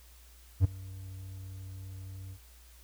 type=tone with ADSR envelope; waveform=triangle; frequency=94.7 Hz; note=F#2; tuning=41 cents sharp; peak=-15 dBFS; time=0.6-2.39 s; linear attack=45 ms; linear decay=12 ms; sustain=-24 dB; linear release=71 ms; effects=added 60 Hz sine -54 dBFS peak until 2.83 s + white hiss -60 dBFS RMS until 2.83 s